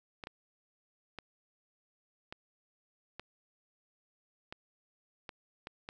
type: clicks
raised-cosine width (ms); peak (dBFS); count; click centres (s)
0.3; -26; 9; 0.238 / 0.271 / 1.187 / 2.325 / 3.196 / 4.525 / 5.292 / 5.671 / 5.889
effects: none